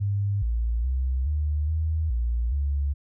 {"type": "tone with pitch steps", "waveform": "sine", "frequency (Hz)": [100.6, 57.4, 64.6, 74.8, 79.3, 58.7, 70.5], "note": ["G2", "A#1", "C2", "D2", "D#2", "A#1", "C#2"], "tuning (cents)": [45, -26, -21, 32, 33, 13, 30], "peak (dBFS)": -22, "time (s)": [0, 2.94], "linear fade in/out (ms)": 20, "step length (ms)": 420, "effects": []}